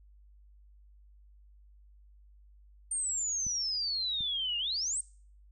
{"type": "exponential two-way sweep", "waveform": "sine", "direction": "down then up", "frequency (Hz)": [8870, 2794, 8870], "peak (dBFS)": -30, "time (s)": [2.91, 5.01], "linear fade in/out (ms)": 5, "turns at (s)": 4.58}
{"type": "clicks", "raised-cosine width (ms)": 5, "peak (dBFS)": [-32, -35], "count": 2, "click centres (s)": [3.467, 4.207]}
{"effects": ["noise-tail reverb RT60 0.5 s tail -23 dB re dry", "added 50 Hz sine -55 dBFS peak until 5.51 s"]}